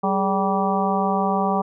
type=harmonic tone with a mistuned harmonic; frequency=193.6 Hz; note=G3; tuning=21 cents flat; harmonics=1 / 2 / 3 / 4 / 5 / 6; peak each=-23 / -27 / -28 / -23 / -27 / -27 dBFS; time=0.03-1.62 s; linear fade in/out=10 ms; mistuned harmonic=2; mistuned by=+120 cents; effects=none